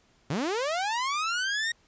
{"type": "linear sweep", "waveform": "sawtooth", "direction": "up", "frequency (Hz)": [125, 1882], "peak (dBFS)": -23, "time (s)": [0.3, 1.72], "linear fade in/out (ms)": 5, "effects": ["pink hiss -64 dBFS RMS until 1.87 s", "resampled to 16000 Hz"]}